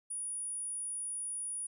sine tone, 9700 Hz, D#9, 45 cents flat, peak -36 dBFS, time 0.1-1.67 s, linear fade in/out 10 ms, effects none

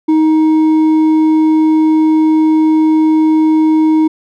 sine tone with hard clipping, 313.8 Hz, D#4, 15 cents sharp, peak -8 dBFS, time 0.08-4.08 s, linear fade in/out 10 ms, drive 4 dB, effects none

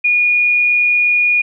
sine tone with frequency modulation, 2443 Hz, D#7, 32 cents flat, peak -10 dBFS, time 0.04-1.42 s, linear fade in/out 10 ms, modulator 43.4 Hz, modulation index 0.25, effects none

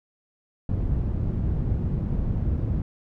white low-pass noise, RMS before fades -25 dBFS, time 0.69-2.82 s, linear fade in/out 2 ms, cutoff 110 Hz, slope 12 dB/octave, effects none

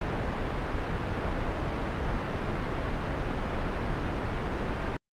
pink low-pass noise, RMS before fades -31 dBFS, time 0.01-4.97 s, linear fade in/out 5 ms, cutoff 1800 Hz, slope 12 dB/octave, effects Opus 48 kbps

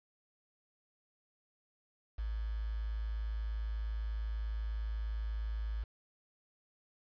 sine tone with quantisation, 54.2 Hz, A1, 25 cents flat, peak -34 dBFS, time 2.18-5.84 s, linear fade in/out 10 ms, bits 9, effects resampled to 11025 Hz

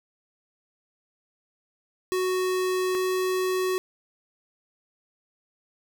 square tone pair in turn, 370 / 371.4 Hz, F#4 / F#4, 0 / +7 cents, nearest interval unison, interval 7 cents, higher second, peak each -24 dBFS, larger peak neither, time 2.12-2.95 / 2.95-3.78 s, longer neither, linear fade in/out 0 ms, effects none

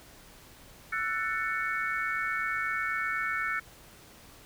sine chord, F# minor seventh, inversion third, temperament just, 1332 / 1480 / 1776 / 2220 Hz, E6 / F#6 / A6 / C#7, +18 / 0 / +16 / +2 cents, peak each -34 dBFS, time 0.92-3.6 s, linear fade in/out 10 ms, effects pink hiss -53 dBFS RMS until 4.45 s

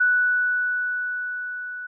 sine tone with level ramp, 1480 Hz, F#6, in tune, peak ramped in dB -15 to -31 dBFS, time 0-1.87 s, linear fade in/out 10 ms, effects none

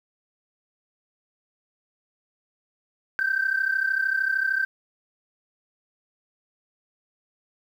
sine tone pair together, 1539 / 1572.2 Hz, G6 / G6, -32 / +5 cents, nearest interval unison, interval 37 cents, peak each -24 / -23 dBFS, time 3.19-4.65 s, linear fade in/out 0 ms, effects tanh soft clip ceiling -15 dBFS + 9-bit

